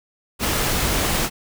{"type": "noise", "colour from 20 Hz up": "pink", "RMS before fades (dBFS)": -21, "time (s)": [0.39, 1.3], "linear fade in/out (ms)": 50, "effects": []}